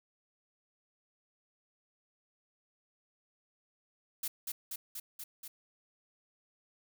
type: noise with echo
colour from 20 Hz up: blue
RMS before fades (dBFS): -36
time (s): 4.23-4.28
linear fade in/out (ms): 5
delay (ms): 240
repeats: 5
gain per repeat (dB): -2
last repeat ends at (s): 5.48
effects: none